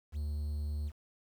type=tone with quantisation; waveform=triangle; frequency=74.2 Hz; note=D2; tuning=18 cents sharp; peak=-31 dBFS; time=0.12-0.92 s; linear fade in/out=50 ms; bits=10; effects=none